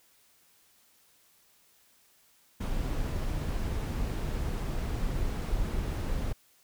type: noise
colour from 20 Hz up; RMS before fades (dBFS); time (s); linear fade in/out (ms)
brown; -31; 2.6-6.33; 10
effects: white hiss -64 dBFS RMS until 6.63 s